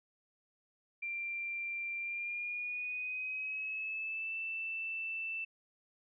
sine tone with pitch glide, 2368 to 2658 Hz, D7 to E7, +14 to +14 cents, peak -36 dBFS, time 1.02-5.45 s, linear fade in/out 10 ms, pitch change +200 cents, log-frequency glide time 1.97-4.35 s, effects none

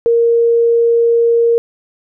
sine tone, 466.2 Hz, A#4, in tune, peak -8 dBFS, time 0.06-1.58 s, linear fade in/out 0 ms, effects none

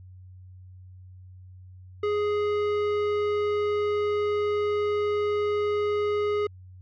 sine tone with tanh clipping, 415.9 Hz, G#4, 2 cents sharp, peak -25 dBFS, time 2.03-6.47 s, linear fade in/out 5 ms, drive 14 dB, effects added 92 Hz sine -44 dBFS peak until 6.81 s

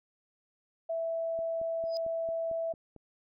sine tone, 659.3 Hz, E5, in tune, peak -30 dBFS, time 0.89-2.73 s, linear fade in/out 10 ms
click train, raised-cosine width 2 ms, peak -36 dBFS, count 8, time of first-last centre 1.39-2.963 s, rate 4.45 Hz
sine tone with exponential growth, 4978 Hz, D#8, in tune, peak -35 dBFS, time 1.85-1.97 s, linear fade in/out 0 ms, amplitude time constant 25 ms
effects none

